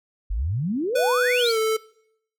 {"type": "exponential sweep", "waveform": "sine", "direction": "up", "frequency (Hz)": [43.37, 4690], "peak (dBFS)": -22, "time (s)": [0.3, 1.52], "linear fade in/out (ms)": 10}
{"type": "tone with pitch glide", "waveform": "square", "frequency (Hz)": [493.9, 440], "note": ["B4", "A4"], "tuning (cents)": [0, 0], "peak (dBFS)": -20, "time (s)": [0.95, 1.77], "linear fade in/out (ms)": 10, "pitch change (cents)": -200, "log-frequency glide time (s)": [1.39, 1.58]}
{"effects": ["noise-tail reverb RT60 0.7 s tail -21 dB re dry"]}